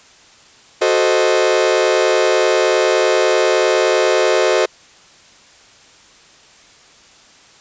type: chord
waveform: 40% pulse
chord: F# diminished seventh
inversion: none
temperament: equal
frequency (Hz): 370 / 440 / 523.3 / 622.3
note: F#4 / A4 / C5 / Eb5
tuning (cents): 0 / 0 / 0 / 0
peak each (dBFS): -17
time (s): 0.81-4.66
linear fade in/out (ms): 10
effects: white hiss -46 dBFS RMS until 7.6 s + resampled to 16000 Hz